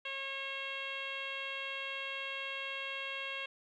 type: tone with low-pass filter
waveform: 10% pulse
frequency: 544 Hz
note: C#5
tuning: 33 cents flat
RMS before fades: -40 dBFS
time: 0.05-3.46 s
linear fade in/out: 5 ms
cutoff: 3000 Hz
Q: 3.7
effects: none